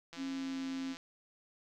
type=click train; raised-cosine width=0.2 ms; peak=-31 dBFS; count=142; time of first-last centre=0.13-0.969 s; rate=168 Hz
type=tone with pitch glide; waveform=sine; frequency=270 to 266.6 Hz; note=C#4 to C4; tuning=-45 to +33 cents; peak=-36 dBFS; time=0.16-0.96 s; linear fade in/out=50 ms; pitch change=-22 cents; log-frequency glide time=0.27-0.63 s
effects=none